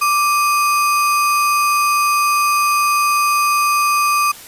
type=tone with sample-and-hold; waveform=sine; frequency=1174.7 Hz; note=D6; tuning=in tune; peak=-12 dBFS; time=0.01-4.32 s; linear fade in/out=10 ms; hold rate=3675 Hz; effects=white hiss -37 dBFS RMS until 4.47 s + resampled to 32000 Hz